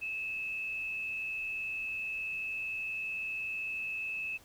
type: tone with frequency modulation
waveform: sine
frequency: 2599 Hz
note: E7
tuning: 25 cents flat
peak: -34 dBFS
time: 0.01-4.38 s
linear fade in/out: 20 ms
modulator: 88.6 Hz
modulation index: 0.58
effects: pink hiss -59 dBFS RMS until 4.44 s